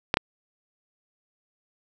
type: clicks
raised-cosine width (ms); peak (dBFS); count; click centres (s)
0.3; -4; 2; 0.141 / 0.171
effects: none